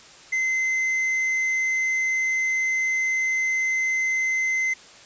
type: tone with hard clipping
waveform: sine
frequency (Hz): 2061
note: C7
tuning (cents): -27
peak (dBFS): -22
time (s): 0.32-4.74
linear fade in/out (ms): 10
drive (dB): 4
effects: white hiss -47 dBFS RMS until 5.05 s + resampled to 16000 Hz